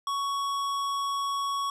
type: tone with hard clipping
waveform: sine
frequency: 1115 Hz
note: C#6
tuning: 10 cents sharp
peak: -29 dBFS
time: 0.07-1.7 s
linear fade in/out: 2 ms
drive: 14 dB
effects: none